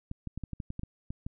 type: clicks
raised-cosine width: 5 ms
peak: -24 dBFS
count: 11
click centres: 0.114 / 0.273 / 0.376 / 0.437 / 0.533 / 0.602 / 0.704 / 0.794 / 0.834 / 1.105 / 1.265 s
effects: none